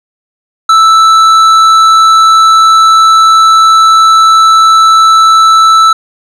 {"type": "tone with tanh clipping", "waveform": "triangle", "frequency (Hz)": 1318.5, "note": "E6", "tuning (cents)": 0, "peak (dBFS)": -3, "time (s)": [0.69, 5.93], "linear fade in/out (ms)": 5, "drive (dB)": 14, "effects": []}